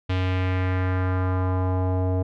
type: tone with low-pass filter sweep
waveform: square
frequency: 92.5 Hz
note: F#2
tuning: in tune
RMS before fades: -23 dBFS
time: 0.09-2.23 s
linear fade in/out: 10 ms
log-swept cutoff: 3200 to 620 Hz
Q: 1.9
effects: none